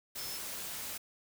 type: tone in noise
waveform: sine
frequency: 5274 Hz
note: E8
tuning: in tune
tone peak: -43 dBFS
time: 0.18-0.38 s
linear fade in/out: 10 ms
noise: white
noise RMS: -41 dBFS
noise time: 0.15-0.98 s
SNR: -5 dB
effects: none